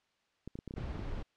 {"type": "clicks", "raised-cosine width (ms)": 3, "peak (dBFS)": -29, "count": 9, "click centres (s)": [0.476, 0.555, 0.589, 0.677, 0.709, 0.739, 0.782, 0.956, 0.993]}
{"type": "noise", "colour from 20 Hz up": "brown", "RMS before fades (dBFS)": -39, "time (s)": [0.76, 1.23], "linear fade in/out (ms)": 10}
{"effects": ["white hiss -75 dBFS RMS until 1.36 s", "low-pass 4000 Hz 12 dB/octave"]}